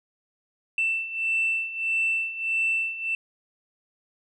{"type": "beating tone pair", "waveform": "sine", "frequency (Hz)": [2669, 2670.6], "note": ["E7", "E7"], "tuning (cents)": [21, 22], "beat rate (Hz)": 1.6, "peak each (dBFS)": [-28, -24], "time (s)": [0.78, 3.15], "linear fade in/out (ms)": 2, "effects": ["tanh soft clip ceiling -17 dBFS"]}